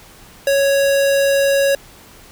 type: tone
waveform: square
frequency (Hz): 554.4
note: C#5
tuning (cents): 0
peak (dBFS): -13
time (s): 0.47-1.75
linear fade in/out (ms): 2
effects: pink hiss -43 dBFS RMS until 2.31 s